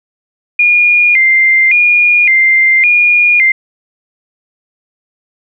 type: tone with vibrato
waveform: sine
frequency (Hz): 2256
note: C#7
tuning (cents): +30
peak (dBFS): -5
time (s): 0.59-3.52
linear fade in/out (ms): 5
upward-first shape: square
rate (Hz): 0.89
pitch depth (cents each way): 130
effects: none